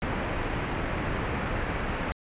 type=low-pass noise; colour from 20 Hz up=pink; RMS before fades=-30 dBFS; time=0.02-2.12 s; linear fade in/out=0 ms; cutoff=2500 Hz; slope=24 dB/octave; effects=resampled to 8000 Hz